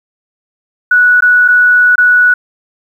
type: tone with dropouts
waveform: sine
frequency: 1472 Hz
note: F#6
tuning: 9 cents flat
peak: -4 dBFS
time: 0.91-2.34 s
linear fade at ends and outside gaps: 5 ms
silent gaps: 1.207-1.222 / 1.48-1.484 / 1.957-1.98 s
effects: 7-bit